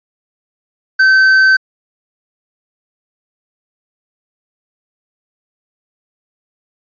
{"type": "tone with tanh clipping", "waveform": "sine", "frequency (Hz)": 1541, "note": "G6", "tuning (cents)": -30, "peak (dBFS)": -7, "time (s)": [0.99, 1.57], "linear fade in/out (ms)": 10, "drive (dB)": 7, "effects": ["resampled to 11025 Hz"]}